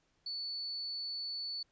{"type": "tone", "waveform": "sine", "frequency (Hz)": 4460, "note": "C#8", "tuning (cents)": 10, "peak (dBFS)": -37, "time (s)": [0.26, 1.63], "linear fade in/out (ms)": 5, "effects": ["pink hiss -75 dBFS RMS until 1.71 s", "resampled to 16000 Hz"]}